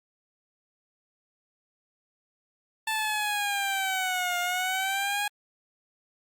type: linear two-way sweep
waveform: 15% pulse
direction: down then up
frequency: 883 to 706 to 829 Hz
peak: -20 dBFS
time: 2.87-5.28 s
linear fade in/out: 5 ms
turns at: 4.39 s
effects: Opus 48 kbps